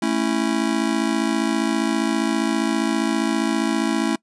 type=chord; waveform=square; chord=A major; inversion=none; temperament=just; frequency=220 / 275 / 330 Hz; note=A3 / C#4 / E4; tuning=0 / -14 / +2 cents; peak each=-24 dBFS; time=0.02-4.16 s; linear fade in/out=5 ms; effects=noise-tail reverb RT60 0.1 s tail -24 dB re dry + resampled to 24000 Hz